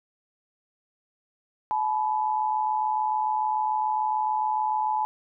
sine tone pair together, 860.9 / 987.8 Hz, A5 / B5, -38 / 0 cents, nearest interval major second, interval 238 cents, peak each -24 / -28 dBFS, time 1.71-5.05 s, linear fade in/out 0 ms, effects none

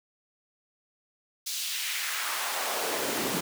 pink noise with high-pass filter sweep, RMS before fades -31 dBFS, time 1.46-3.41 s, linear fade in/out 10 ms, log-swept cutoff 4500 to 200 Hz, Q 1.4, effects none

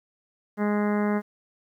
harmonic tone, 207.7 Hz, G#3, in tune, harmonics 1 / 2 / 3 / 4 / 5 / 6 / 7 / 8 / 9 / 10, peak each -23 / -29 / -33 / -35 / -37 / -39 / -40 / -41 / -42 / -43 dBFS, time 0.57-1.22 s, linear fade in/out 50 ms, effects 10-bit

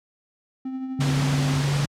triangle tone with tremolo, 261.6 Hz, C4, in tune, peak -24 dBFS, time 0.65-1.63 s, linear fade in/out 5 ms, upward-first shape triangle, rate 12 Hz, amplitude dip 45%
sine tone with pitch glide, 141.7 to 142.6 Hz, C#3 to C#3, +38 to +49 cents, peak -20 dBFS, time 0.99-1.85 s, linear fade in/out 2 ms, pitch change +11 cents, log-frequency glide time 1.1-1.32 s
pink noise, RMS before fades -28 dBFS, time 1-1.86 s, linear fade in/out 10 ms
effects high-pass 80 Hz 12 dB/octave + low-pass 7000 Hz 12 dB/octave

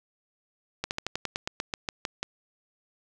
slowing click train, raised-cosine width 0.2 ms, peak -12 dBFS, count 13, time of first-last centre 0.84-2.23 s, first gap 69 ms, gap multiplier 1.09, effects none

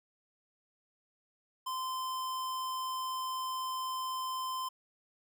square tone, 1034 Hz, C6, 21 cents flat, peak -35 dBFS, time 1.66-4.69 s, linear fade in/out 10 ms, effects none

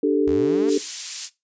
sine chord, D suspended fourth, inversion none, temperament just, 293.7 / 391.6 / 440.5 Hz, D4 / G4 / A4, 0 / -2 / +2 cents, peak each -19 / -22 / -20 dBFS, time 0.03-0.78 s, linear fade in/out 5 ms
sawtooth linear sweep, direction up, 61.74 to 240.9 Hz, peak -27 dBFS, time 0.27-0.7 s, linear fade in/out 5 ms
pink high-pass noise, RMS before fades -29 dBFS, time 0.67-1.3 s, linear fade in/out 50 ms, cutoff 5100 Hz, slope 12 dB/octave
effects noise-tail reverb RT60 0.2 s tail -17 dB re dry + resampled to 16000 Hz

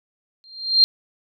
sine tone with exponential growth, 4186 Hz, C8, in tune, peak -7 dBFS, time 0.44-0.84 s, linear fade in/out 0 ms, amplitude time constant 85 ms, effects none

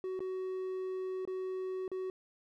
triangle tone with dropouts, 374.2 Hz, F#4, 20 cents sharp, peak -33 dBFS, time 0.04-2.1 s, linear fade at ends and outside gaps 1 ms, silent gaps 0.193-0.204 / 1.252-1.275 / 1.879-1.916 s, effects none

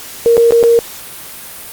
sine tone with dropouts, 466.2 Hz, A#4, in tune, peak -5 dBFS, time 0.26-0.79 s, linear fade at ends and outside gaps 0 ms, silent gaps 0.369-0.378 / 0.508-0.522 / 0.629-0.637 s, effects white hiss -30 dBFS RMS until 1.72 s + Opus 48 kbps

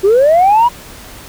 sine linear sweep, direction up, 368.4 to 987.8 Hz, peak -4 dBFS, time 0.03-0.69 s, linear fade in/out 20 ms, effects tanh soft clip ceiling -3 dBFS + pink hiss -34 dBFS RMS until 1.28 s

